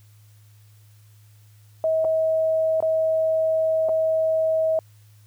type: tone with dropouts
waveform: sine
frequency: 640 Hz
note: D#5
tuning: 49 cents sharp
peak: -18 dBFS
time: 1.84-4.79 s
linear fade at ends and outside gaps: 1 ms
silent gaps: 2.045-2.049 / 2.804-2.825 / 3.887-3.892 s
effects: added 105 Hz sine -49 dBFS peak until 5.26 s + white hiss -61 dBFS RMS until 5.26 s